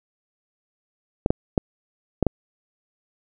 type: clicks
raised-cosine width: 2 ms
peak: -4 dBFS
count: 5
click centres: 1.261 / 1.305 / 1.578 / 2.227 / 2.267 s
effects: none